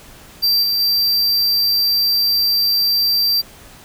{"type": "tone with level steps", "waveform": "square", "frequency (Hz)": 4699, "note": "D8", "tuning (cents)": 0, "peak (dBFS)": [-13, -16, -14], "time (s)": [0.42, 3.42], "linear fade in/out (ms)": 20, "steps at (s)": [0.62, 0.79], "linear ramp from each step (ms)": 20, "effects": ["pink hiss -42 dBFS RMS until 3.84 s"]}